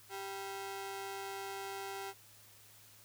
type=ring-modulated tone; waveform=sawtooth; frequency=587.3 Hz; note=D5; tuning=in tune; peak=-34 dBFS; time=0.09-2.14 s; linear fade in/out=50 ms; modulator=195 Hz; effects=added 105 Hz sine -67 dBFS peak until 3.04 s + white hiss -60 dBFS RMS until 3.04 s